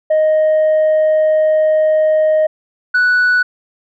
sine tone pair in turn, 622.3 / 1480.1 Hz, D#5 / F#6, 0 / 0 cents, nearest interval octave + minor third, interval 1500 cents, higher second, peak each -7 dBFS, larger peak neither, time 0.1-2.47 / 2.94-3.43 s, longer first, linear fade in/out 10 ms, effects tanh soft clip ceiling -8 dBFS

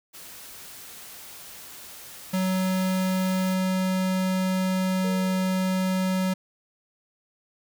white noise, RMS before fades -43 dBFS, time 0.13-3.55 s, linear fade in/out 20 ms
square tone, 186.9 Hz, F#3, 18 cents sharp, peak -23 dBFS, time 2.33-6.34 s, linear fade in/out 10 ms
sine tone with exponential decay, 466.2 Hz, A#4, in tune, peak -33 dBFS, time 5.04-6.29 s, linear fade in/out 5 ms, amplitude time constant 270 ms
effects none

